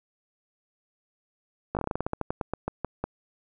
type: slowing click train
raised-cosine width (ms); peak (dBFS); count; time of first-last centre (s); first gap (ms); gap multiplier
1; -14; 18; 1.75-3.04; 18; 1.16
effects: none